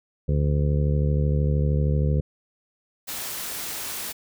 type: harmonic tone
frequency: 73 Hz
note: D2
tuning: 10 cents flat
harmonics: 1 / 2 / 3 / 4 / 5 / 6 / 7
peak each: -22 / -22 / -32 / -40 / -37 / -34 / -34 dBFS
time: 0.28-2.21 s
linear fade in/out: 10 ms
type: noise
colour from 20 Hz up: white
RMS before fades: -32 dBFS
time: 3.07-4.13 s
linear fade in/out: 20 ms
effects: none